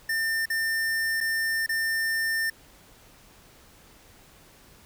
square tone with dropouts, 1800 Hz, A6, 39 cents sharp, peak -25 dBFS, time 0.09-2.5 s, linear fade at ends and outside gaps 5 ms, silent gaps 0.457-0.5 / 1.205-1.209 / 1.663-1.691 s, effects pink hiss -54 dBFS RMS until 4.85 s

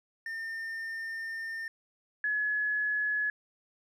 triangle / sine tone pair in turn, 1810 / 1698.1 Hz, A6 / G#6, +48 / +38 cents, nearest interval minor second, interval 110 cents, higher first, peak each -33 / -27 dBFS, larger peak second, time 0.26-1.68 / 2.24-3.3 s, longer first, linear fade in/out 2 ms, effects none

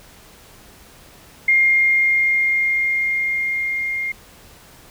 sine tone with level ramp, 2122 Hz, C7, 24 cents sharp, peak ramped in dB -11 to -21 dBFS, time 1.48-4.12 s, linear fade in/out 5 ms, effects pink hiss -46 dBFS RMS until 4.9 s

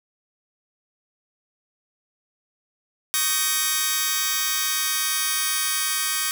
5% pulse chord, Eb dominant seventh, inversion third, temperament just, 1120.1 / 1244.5 / 1555.6 / 1866.8 Hz, Db6 / Eb6 / G6 / Bb6, +18 / 0 / -14 / +2 cents, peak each -16 dBFS, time 3.14-6.31 s, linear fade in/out 0 ms, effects none

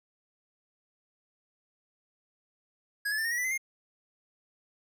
square tone with pitch steps, 1661.2 / 1720.8 / 1782.5 / 1846.4 / 1912.6 / 1981.2 / 2052 / 2126 Hz, G#6 / A6 / A6 / A#6 / A#6 / B6 / C7 / C7, 0 / -39 / +22 / -17 / +44 / +5 / -34 / +27 cents, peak -29 dBFS, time 3.05-3.578 s, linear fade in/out 10 ms, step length 66 ms, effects none

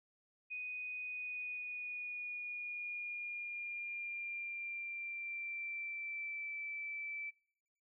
sine tone with pitch glide, 2489 to 2322 Hz, D#7 to D7, 0 to -20 cents, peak -40 dBFS, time 0.5-7.31 s, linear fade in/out 20 ms, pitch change -120 cents, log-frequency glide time 1.04-6.53 s, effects noise-tail reverb RT60 0.8 s tail -25 dB re dry

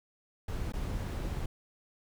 brown noise with dropouts, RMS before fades -35 dBFS, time 0.48-1.46 s, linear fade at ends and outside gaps 5 ms, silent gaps 0.722-0.735 s, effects none

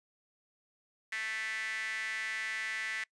sawtooth tone with high-pass filter, 220 Hz, A3, in tune, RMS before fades -37 dBFS, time 1.12-3.04 s, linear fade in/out 5 ms, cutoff 1900 Hz, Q 7.7, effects noise-tail reverb RT60 0.1 s tail -24 dB re dry + resampled to 22050 Hz

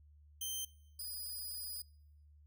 10% pulse tone pair in turn, 3116 / 4946 Hz, G7 / D#8, -11 / -11 cents, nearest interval minor sixth, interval 800 cents, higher second, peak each -30 / -35 dBFS, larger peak first, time 0.41-0.65 / 0.99-1.82 s, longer second, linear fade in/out 5 ms, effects noise-tail reverb RT60 1.0 s tail -26 dB re dry + added 74 Hz sine -59 dBFS peak until 2.46 s

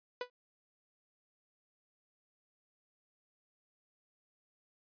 sawtooth tone with exponential decay, 493.9 Hz, B4, in tune, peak -28 dBFS, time 0.21-0.3 s, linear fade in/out 2 ms, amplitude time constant 18 ms, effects resampled to 11025 Hz

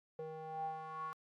square tone with band-pass filter sweep, 158 Hz, D#3, 27 cents sharp, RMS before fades -44 dBFS, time 0.19-1.13 s, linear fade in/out 0 ms, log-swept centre 540 to 1200 Hz, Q 9.7, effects AAC 64 kbps

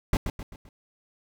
brown noise with echo, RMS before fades -22 dBFS, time 0.13-0.17 s, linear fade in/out 2 ms, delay 130 ms, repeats 4, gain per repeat -7 dB, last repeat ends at 0.69 s, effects none

